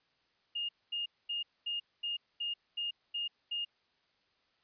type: tone bursts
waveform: sine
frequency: 2837 Hz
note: F7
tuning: 27 cents sharp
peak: -33 dBFS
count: 9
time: 0.55-3.65 s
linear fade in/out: 10 ms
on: 140 ms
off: 230 ms
effects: white hiss -73 dBFS RMS until 4.63 s + resampled to 11025 Hz